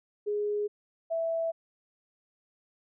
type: tone pair in turn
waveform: sine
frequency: 415.3 / 659.2 Hz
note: G#4 / E5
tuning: 0 / 0 cents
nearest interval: minor sixth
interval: 800 cents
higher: second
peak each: -27 dBFS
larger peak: neither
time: 0.26-0.68 / 1.1-1.52 s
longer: neither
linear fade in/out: 20 ms
effects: none